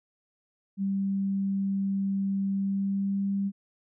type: tone with pitch glide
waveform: sine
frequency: 195.8 to 197.73 Hz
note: G3 to G3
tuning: -2 to +15 cents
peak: -25 dBFS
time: 0.77-3.52 s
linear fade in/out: 50 ms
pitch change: +17 cents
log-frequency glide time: 2.53-3.31 s
effects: none